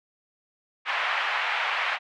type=band-pass noise; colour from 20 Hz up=white; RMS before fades=-27 dBFS; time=0.85-1.99 s; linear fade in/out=50 ms; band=740 to 2600 Hz; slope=24 dB/octave; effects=none